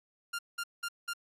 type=tone bursts; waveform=sawtooth; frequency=1396.9 Hz; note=F6; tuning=in tune; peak=-30 dBFS; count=4; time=0.33-1.136 s; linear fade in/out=10 ms; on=59 ms; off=190 ms; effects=resampled to 32000 Hz + 12-bit